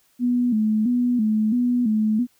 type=tone with vibrato; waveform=sine; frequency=229.9 Hz; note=A#3; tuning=24 cents flat; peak=-17 dBFS; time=0.19-2.27 s; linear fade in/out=50 ms; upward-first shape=square; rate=1.5 Hz; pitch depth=110 cents each way; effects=white hiss -62 dBFS RMS until 2.39 s